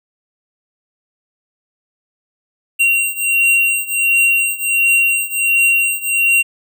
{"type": "beating tone pair", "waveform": "square", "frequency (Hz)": [2752, 2753.4], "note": ["F7", "F7"], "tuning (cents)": [-26, -25], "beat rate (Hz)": 1.4, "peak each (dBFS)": [-15, -17], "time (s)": [2.79, 6.43], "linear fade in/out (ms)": 20, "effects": []}